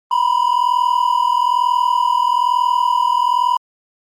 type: tone pair together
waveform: triangle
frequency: 963 / 1004.1 Hz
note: B5 / B5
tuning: -44 / +28 cents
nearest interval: minor second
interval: 72 cents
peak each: -14 dBFS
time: 0.11-3.57 s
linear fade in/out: 5 ms
effects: Opus 24 kbps